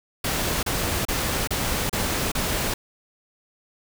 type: noise bursts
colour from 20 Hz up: pink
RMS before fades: -25 dBFS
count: 6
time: 0.24-2.74 s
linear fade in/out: 5 ms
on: 390 ms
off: 32 ms
effects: none